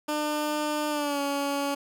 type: tone with pitch glide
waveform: 15% pulse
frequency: 300.4 to 281.9 Hz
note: D4 to C#4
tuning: +39 to +29 cents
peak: -20 dBFS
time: 0.08-1.75 s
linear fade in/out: 10 ms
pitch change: -110 cents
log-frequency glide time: 0.89-1.2 s
effects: none